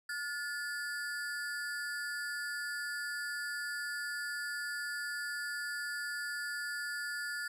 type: ring-modulated tone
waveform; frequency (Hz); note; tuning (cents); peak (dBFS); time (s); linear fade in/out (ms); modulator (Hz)
square; 1582; G6; +15; -34; 0.09-7.48; 5; 152
effects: resampled to 32000 Hz